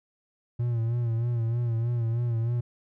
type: tone with vibrato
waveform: triangle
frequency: 117.1 Hz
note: A#2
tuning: 8 cents sharp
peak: -22 dBFS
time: 0.59-2.61 s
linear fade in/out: 10 ms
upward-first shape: sine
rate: 3.2 Hz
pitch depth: 58 cents each way
effects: none